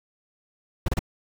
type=noise bursts; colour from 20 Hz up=brown; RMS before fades=-23 dBFS; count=3; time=0.86-0.992 s; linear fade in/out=5 ms; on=24 ms; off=30 ms; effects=none